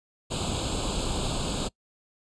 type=noise with comb filter; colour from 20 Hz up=pink; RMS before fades=-29 dBFS; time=0.3-1.69 s; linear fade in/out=20 ms; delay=0.26 ms; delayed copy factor=+0.95; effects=noise-tail reverb RT60 0.1 s tail -24 dB re dry + resampled to 22050 Hz